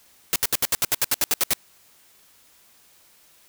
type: noise bursts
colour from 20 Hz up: white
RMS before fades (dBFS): -20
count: 13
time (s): 0.33-1.534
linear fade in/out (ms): 0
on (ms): 28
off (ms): 70
effects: white hiss -56 dBFS RMS until 3.48 s